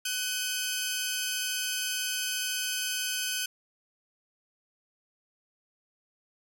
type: tone cluster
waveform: 15% pulse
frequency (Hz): 1502 / 2530 / 3157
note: F#6 / D#7 / G7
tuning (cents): +26 / +28 / +12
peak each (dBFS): -27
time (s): 0.05-3.46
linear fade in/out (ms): 5
effects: none